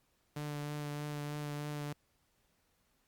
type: tone with vibrato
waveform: sawtooth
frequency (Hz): 147.4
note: D3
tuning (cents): +7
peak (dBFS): -34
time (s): 0.36-1.93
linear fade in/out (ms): 5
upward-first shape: triangle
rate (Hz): 3.2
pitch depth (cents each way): 18
effects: pink hiss -75 dBFS RMS until 3.07 s + Opus 48 kbps